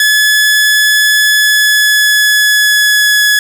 sawtooth tone with pitch glide, 1711 to 1694.3 Hz, A6 to G#6, -49 to +34 cents, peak -3 dBFS, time 0-3.39 s, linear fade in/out 2 ms, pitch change -17 cents, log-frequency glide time 1.24-3.19 s, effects none

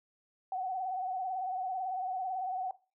sine tone with vibrato, 749 Hz, F#5, 21 cents sharp, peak -32 dBFS, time 0.52-2.71 s, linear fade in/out 2 ms, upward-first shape triangle, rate 18 Hz, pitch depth 68 cents each way, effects noise-tail reverb RT60 0.3 s tail -17 dB re dry

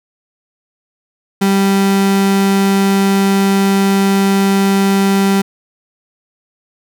35% pulse tone, 196 Hz, G3, in tune, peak -8 dBFS, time 1.41-5.42 s, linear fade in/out 10 ms, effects none

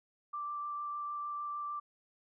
sine tone with vibrato, 1174.7 Hz, D6, in tune, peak -36 dBFS, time 0.33-1.8 s, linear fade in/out 10 ms, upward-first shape sine, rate 6.6 Hz, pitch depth 8 cents each way, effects none

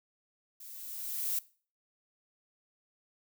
violet noise with level ramp, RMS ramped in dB -49 to -31 dBFS, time 0.6-1.39 s, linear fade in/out 5 ms, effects noise-tail reverb RT60 0.4 s tail -20 dB re dry

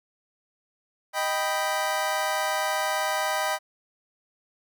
25% pulse chord, Eb augmented, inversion none, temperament equal, 622.3 / 784 / 987.8 Hz, Eb5 / G5 / B5, 0 / 0 / 0 cents, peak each -25 / -25 / -26 dBFS, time 1.13-3.59 s, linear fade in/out 50 ms, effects none

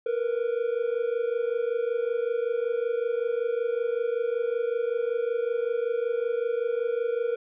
triangle tone pair together, 461.8 / 487.1 Hz, A#4 / B4, -16 / -24 cents, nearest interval minor second, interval 92 cents, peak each -25 / -26 dBFS, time 0.06-7.36 s, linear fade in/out 5 ms, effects resampled to 8000 Hz

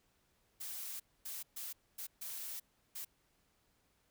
blue noise bursts at uneven times, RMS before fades -44 dBFS, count 6, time 0.6-1 / 1.25-1.43 / 1.56-1.73 / 1.98-2.07 / 2.21-2.6 / 2.95-3.05 s, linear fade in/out 10 ms, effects pink hiss -75 dBFS RMS until 4.1 s

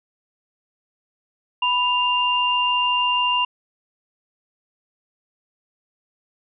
sine tone pair together, 987.8 / 2794 Hz, B5 / F7, 0 / 0 cents, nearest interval octave + tritone, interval 1800 cents, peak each -20 dBFS, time 1.62-3.45 s, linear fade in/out 5 ms, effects none

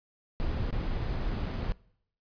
brown noise with dropouts, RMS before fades -31 dBFS, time 0.4-1.72 s, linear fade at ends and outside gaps 0 ms, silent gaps 0.706-0.727 / 1.458-1.463 s, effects noise-tail reverb RT60 0.7 s tail -23 dB re dry + resampled to 11025 Hz

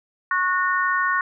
harmonic tone, 366.5 Hz, F#4, 16 cents flat, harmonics 3 / 4 / 5, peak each -22 / -23 / -24 dBFS, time 0.31-1.21 s, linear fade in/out 2 ms, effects none

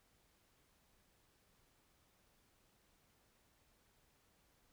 silence, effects pink hiss -74 dBFS RMS until 4.72 s

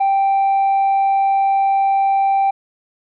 sine tone with tanh clipping, 784 Hz, G5, in tune, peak -13 dBFS, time 0-2.51 s, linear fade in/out 10 ms, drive 1 dB, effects none

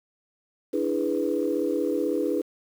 sine chord, E dominant seventh, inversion third, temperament equal, 293.7 / 329.6 / 415.3 / 493.9 Hz, D4 / E4 / G#4 / B4, 0 / 0 / 0 / 0 cents, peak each -28 dBFS, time 0.73-2.42 s, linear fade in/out 10 ms, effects tanh soft clip ceiling -13 dBFS + 8-bit

